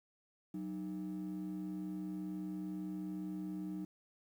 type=ring-modulated tone; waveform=triangle; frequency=246.9 Hz; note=B3; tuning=in tune; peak=-33 dBFS; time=0.54-3.85 s; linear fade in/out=5 ms; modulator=61.1 Hz; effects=tanh soft clip ceiling -33 dBFS + 11-bit